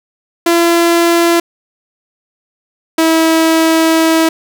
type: tone pair in turn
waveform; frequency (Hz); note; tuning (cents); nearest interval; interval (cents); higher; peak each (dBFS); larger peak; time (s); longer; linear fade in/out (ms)
sawtooth; 339.6 / 324.1; F4 / E4; -48 / -29; minor second; 81; first; -4; neither; 0.46-1.4 / 2.98-4.29; second; 5
effects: none